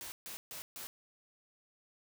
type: noise bursts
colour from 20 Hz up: white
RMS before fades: -45 dBFS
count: 4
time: 0.01-0.87 s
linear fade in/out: 0 ms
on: 110 ms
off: 140 ms
effects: none

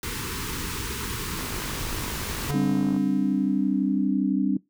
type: band-stop noise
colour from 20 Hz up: pink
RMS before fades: -31 dBFS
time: 0.03-2.51 s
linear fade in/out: 2 ms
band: 480 to 880 Hz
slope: 96 dB/octave
type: click train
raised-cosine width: 1 ms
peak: -25 dBFS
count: 83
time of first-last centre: 1.39-2.964 s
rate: 52.1 Hz
type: tone with exponential decay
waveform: square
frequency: 143.6 Hz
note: D3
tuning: 39 cents flat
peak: -25 dBFS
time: 2.49-4.33 s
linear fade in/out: 5 ms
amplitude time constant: 400 ms
type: chord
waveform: sine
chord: G suspended fourth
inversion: none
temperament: equal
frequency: 196 / 261.6 / 293.7 Hz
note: G3 / C4 / D4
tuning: 0 / 0 / 0 cents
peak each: -25 dBFS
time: 2.54-4.57 s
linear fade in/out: 5 ms
effects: noise-tail reverb RT60 0.2 s tail -22 dB re dry

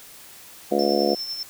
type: harmonic tone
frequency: 71 Hz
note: C#2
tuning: 42 cents sharp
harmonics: 3 / 4 / 5 / 6 / 7 / 8 / 9 / 10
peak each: -27 / -28 / -24 / -29 / -24 / -30 / -28 / -27 dBFS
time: 0.71-1.15 s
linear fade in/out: 10 ms
type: tone with tremolo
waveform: triangle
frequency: 5340 Hz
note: E8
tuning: 22 cents sharp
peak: -25 dBFS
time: 0.79-1.43 s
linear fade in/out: 2 ms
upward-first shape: triangle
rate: 10 Hz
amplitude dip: 55%
effects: white hiss -45 dBFS RMS until 1.49 s

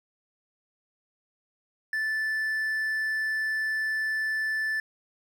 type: tone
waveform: triangle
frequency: 1755 Hz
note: A6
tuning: 5 cents flat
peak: -24 dBFS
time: 1.93-4.8 s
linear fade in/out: 2 ms
effects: none

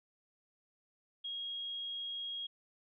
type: tone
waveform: sine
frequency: 3278 Hz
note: G#7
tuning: 23 cents flat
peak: -38 dBFS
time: 1.24-2.47 s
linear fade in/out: 10 ms
effects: none

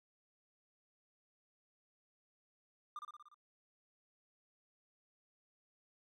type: tone with echo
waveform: triangle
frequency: 1200 Hz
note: D6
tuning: 37 cents sharp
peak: -40 dBFS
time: 2.96-2.99 s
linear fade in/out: 2 ms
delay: 59 ms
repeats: 6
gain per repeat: -3 dB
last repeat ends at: 3.344 s
effects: none

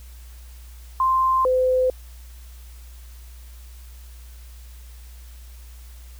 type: tone pair in turn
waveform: sine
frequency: 1046.5 / 511.3 Hz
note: C6 / C5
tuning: 0 / -40 cents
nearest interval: octave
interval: 1240 cents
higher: first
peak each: -16 dBFS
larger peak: neither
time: 1-1.45 / 1.45-1.9 s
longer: neither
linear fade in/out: 2 ms
effects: added 60 Hz sine -39 dBFS peak until 6.19 s + white hiss -52 dBFS RMS until 6.19 s

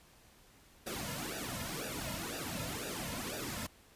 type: noise with flanger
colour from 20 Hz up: pink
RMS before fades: -40 dBFS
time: 0.86-3.67 s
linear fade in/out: 10 ms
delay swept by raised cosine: 0.93 to 2.63 ms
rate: 2 Hz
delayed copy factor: -0.95
effects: pink hiss -62 dBFS RMS until 3.95 s + resampled to 32000 Hz

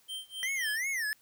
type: tone with tremolo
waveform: square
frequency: 3136 Hz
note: G7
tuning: in tune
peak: -36 dBFS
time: 0.08-0.78 s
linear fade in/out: 20 ms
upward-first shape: sine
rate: 3.8 Hz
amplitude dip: 95%
type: tone with vibrato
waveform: square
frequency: 1928 Hz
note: B6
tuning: 42 cents flat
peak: -31 dBFS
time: 0.43-1.13 s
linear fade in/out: 0 ms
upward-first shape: sine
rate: 2.7 Hz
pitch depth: 230 cents each way
effects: white hiss -65 dBFS RMS until 1.21 s

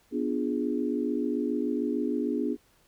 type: chord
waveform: sine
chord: B diminished seventh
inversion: none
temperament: equal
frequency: 246.9 / 293.7 / 349.2 / 415.3 Hz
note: B3 / D4 / F4 / Ab4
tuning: 0 / 0 / 0 / 0 cents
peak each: -30 / -30 / -34 / -33 dBFS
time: 0.11-2.57 s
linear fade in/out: 50 ms
effects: pink hiss -64 dBFS RMS until 2.87 s

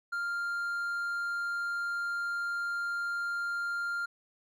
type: tone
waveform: triangle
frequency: 1396.9 Hz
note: F6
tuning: in tune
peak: -29 dBFS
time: 0.12-4.06 s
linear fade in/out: 10 ms
effects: none

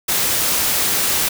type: noise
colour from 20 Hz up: white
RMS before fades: -18 dBFS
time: 0.08-1.29 s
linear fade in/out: 10 ms
effects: none

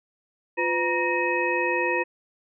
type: tone cluster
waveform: sine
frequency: 351.5 / 505 / 949 / 1856 / 2546 Hz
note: F4 / B4 / A#5 / A#6 / D#7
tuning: +11 / +39 / +31 / -8 / +39 cents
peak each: -28 dBFS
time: 0.57-2.04 s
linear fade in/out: 20 ms
effects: none

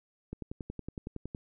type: click train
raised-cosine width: 3 ms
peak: -25 dBFS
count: 12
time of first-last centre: 0.33-1.349 s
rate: 10.8 Hz
effects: none

